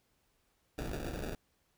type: noise with sample-and-hold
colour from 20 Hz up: pink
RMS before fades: -39 dBFS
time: 0.78-1.35 s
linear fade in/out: 2 ms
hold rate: 1050 Hz
effects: pink hiss -75 dBFS RMS until 1.77 s